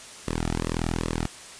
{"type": "tone with flanger", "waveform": "sawtooth", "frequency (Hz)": 41.2, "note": "E1", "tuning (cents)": 0, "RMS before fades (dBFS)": -28, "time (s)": [0.27, 1.27], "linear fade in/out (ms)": 10, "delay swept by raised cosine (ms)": [1.3, 1.95], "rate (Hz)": 2.5, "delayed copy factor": -0.85, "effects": ["white hiss -43 dBFS RMS until 1.59 s", "resampled to 22050 Hz"]}